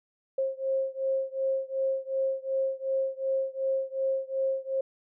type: beating tone pair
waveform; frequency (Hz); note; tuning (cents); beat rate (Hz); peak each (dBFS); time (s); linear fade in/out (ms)
sine; 533 / 535.7; C5 / C5; +32 / +41; 2.7; -29 / -30; 0.38-4.81; 5
effects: none